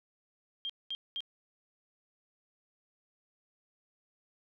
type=tone bursts; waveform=sine; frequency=3200 Hz; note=G7; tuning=35 cents sharp; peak=-34 dBFS; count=3; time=0.65-1.205 s; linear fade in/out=0 ms; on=45 ms; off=210 ms; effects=none